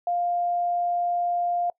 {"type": "tone", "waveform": "sine", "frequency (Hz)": 701, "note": "F5", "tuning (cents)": 6, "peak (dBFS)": -22, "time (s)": [0.07, 1.7], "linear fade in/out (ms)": 2, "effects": ["noise-tail reverb RT60 0.1 s tail -23 dB re dry"]}